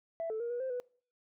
sine tone with pitch steps, 662 / 438.5 / 471.6 / 483.3 / 523 / 493.8 Hz, E5 / A4 / A#4 / B4 / C5 / B4, +7 / -6 / +20 / -38 / -1 / 0 cents, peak -32 dBFS, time 0.2-0.8 s, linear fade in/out 0 ms, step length 100 ms, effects noise-tail reverb RT60 0.5 s tail -26 dB re dry + tanh soft clip ceiling -30 dBFS

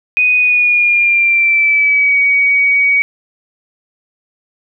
sine tone with pitch glide, 2489 to 2256 Hz, D#7 to C#7, 0 to +30 cents, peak -8 dBFS, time 0.17-3.02 s, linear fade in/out 0 ms, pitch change -170 cents, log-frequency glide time 0.36-2.18 s, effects none

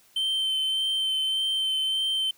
triangle tone with vibrato, 3100 Hz, G7, 20 cents flat, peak -22 dBFS, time 0.16-2.31 s, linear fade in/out 5 ms, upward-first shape sine, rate 1.7 Hz, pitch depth 14 cents each way, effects white hiss -59 dBFS RMS until 2.37 s

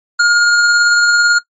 square tone with tremolo, 1421 Hz, F6, 30 cents sharp, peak -7 dBFS, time 0.19-1.39 s, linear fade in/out 10 ms, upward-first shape triangle, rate 18 Hz, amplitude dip 25%, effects noise-tail reverb RT60 0.1 s tail -19 dB re dry + MP3 32 kbps

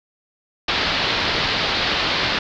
white low-pass noise, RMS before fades -21 dBFS, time 0.68-2.39 s, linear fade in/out 5 ms, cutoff 4600 Hz, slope 48 dB/octave, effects none

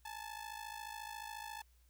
sawtooth ring-modulated tone, 870 Hz, A5, 20 cents flat, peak -38 dBFS, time 0.05-1.62 s, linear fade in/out 0 ms, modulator 27.1 Hz, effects added 60 Hz sine -65 dBFS peak until 1.89 s + white hiss -75 dBFS RMS until 1.89 s

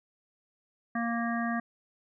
harmonic tone, 233.1 Hz, A#3, in tune, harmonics 1 / 3 / 5 / 7 / 8, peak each -30 / -35 / -37 / -38 / -39 dBFS, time 0.95-1.6 s, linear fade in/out 5 ms, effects none

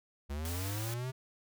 square linear sweep, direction up, 68.4 to 132.3 Hz, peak -36 dBFS, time 0.29-1.12 s, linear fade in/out 20 ms
white noise, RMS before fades -43 dBFS, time 0.45-0.94 s, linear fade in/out 2 ms
effects none

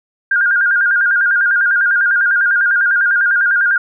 sine tone with vibrato, 1514 Hz, F#6, 39 cents sharp, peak -10 dBFS, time 0.31-3.78 s, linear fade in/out 5 ms, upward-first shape square, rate 10 Hz, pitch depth 86 cents each way, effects none

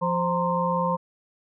harmonic tone with a mistuned harmonic, 174.61 Hz, F3, in tune, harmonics 1 / 3 / 5 / 6, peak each -27 / -27 / -27 / -27 dBFS, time 0.01-0.97 s, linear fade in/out 20 ms, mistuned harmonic 5, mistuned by +96 cents, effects none

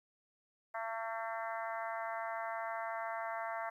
harmonic tone, 225.8 Hz, A3, 45 cents sharp, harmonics 3 / 4 / 5 / 6 / 7 / 8 / 9, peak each -41 / -43 / -45 / -47 / -48 / -49 / -50 dBFS, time 0.74-3.7 s, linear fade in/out 10 ms, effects 12-bit

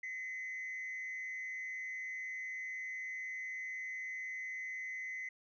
sine tone with frequency modulation, 2036 Hz, C7, 48 cents flat, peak -38 dBFS, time 0.03-5.29 s, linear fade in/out 5 ms, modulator 146 Hz, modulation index 0.49, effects tanh soft clip ceiling -37 dBFS

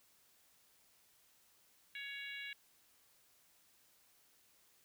harmonic tone, 559 Hz, C#5, 14 cents sharp, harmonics 3 / 4 / 5 / 6 / 7, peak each -49 / -47 / -51 / -55 / -54 dBFS, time 1.95-2.53 s, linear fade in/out 2 ms, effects white hiss -70 dBFS RMS until 4.84 s

